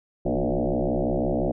sine tone with frequency modulation, 161.4 Hz, E3, 36 cents flat, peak -21 dBFS, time 0.25-1.52 s, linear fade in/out 10 ms, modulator 65.9 Hz, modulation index 7.8, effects none

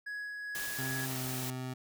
triangle tone with tremolo, 1673 Hz, G#6, 12 cents sharp, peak -35 dBFS, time 0.06-1.06 s, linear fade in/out 10 ms, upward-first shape sine, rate 2.5 Hz, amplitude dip 25%
white noise, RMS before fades -40 dBFS, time 0.55-1.5 s, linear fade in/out 0 ms
25% pulse tone with pitch glide, 132.3 to 128.53 Hz, C3 to C3, +20 to -30 cents, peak -33 dBFS, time 0.78-1.74 s, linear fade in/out 10 ms, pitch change -50 cents, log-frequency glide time 1.06-1.2 s
effects none

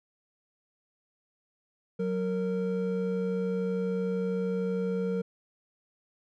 triangle tone pair together, 185 / 462 Hz, F#3 / A#4, 0 / -16 cents, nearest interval octave + major third, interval 1584 cents, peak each -28 dBFS, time 1.99-5.22 s, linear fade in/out 10 ms, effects none

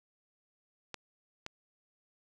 clicks, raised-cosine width 0.2 ms, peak -22 dBFS, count 2, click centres 0.943 / 1.464 s, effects none

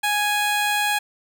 15% pulse tone, 830.6 Hz, G#5, in tune, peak -13 dBFS, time 0.03-0.99 s, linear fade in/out 10 ms, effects none

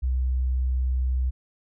sine tone, 63.7 Hz, C2, 46 cents flat, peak -21 dBFS, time 0.02-1.31 s, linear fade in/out 20 ms, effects none

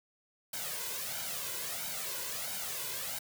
white noise with flanger, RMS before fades -38 dBFS, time 0.53-3.19 s, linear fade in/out 5 ms, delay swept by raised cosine 1.3 to 2.02 ms, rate 1.5 Hz, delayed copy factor +0.7, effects high-pass 100 Hz 12 dB/octave

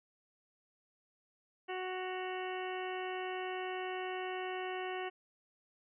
harmonic tone with a mistuned harmonic, 370 Hz, F#4, in tune, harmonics 1 / 2 / 3 / 4 / 5 / 6 / 7 / 8, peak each -40 / -42 / -48 / -50 / -47 / -50 / -51 / -51 dBFS, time 1.68-5.1 s, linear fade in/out 20 ms, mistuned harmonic 7, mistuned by +78 cents, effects none

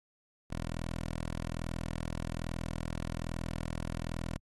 10% pulse tone, 41.2 Hz, E1, in tune, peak -27 dBFS, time 0.5-4.38 s, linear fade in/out 10 ms, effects AAC 32 kbps

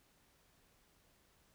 silence, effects pink hiss -71 dBFS RMS until 1.54 s

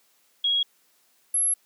sine tone pair in turn, 3306 / 11120 Hz, G#7 / F9, -9 / -9 cents, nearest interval octave + major sixth, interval 2100 cents, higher second, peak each -20 / -20 dBFS, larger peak neither, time 0.44-0.63 / 1.34-1.54 s, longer second, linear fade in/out 5 ms, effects white hiss -64 dBFS RMS until 1.65 s + high-pass 200 Hz 12 dB/octave

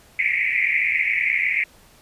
pink band-pass noise, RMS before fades -21 dBFS, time 0.19-1.64 s, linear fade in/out 2 ms, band 2000 to 2400 Hz, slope 96 dB/octave, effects pink hiss -52 dBFS RMS until 2.01 s + resampled to 32000 Hz

